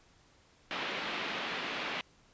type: band-pass noise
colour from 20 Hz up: white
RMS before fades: -37 dBFS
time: 0.71-2.01 s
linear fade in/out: 0 ms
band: 170 to 3300 Hz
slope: 24 dB/octave
effects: pink hiss -64 dBFS RMS until 2.33 s + resampled to 16000 Hz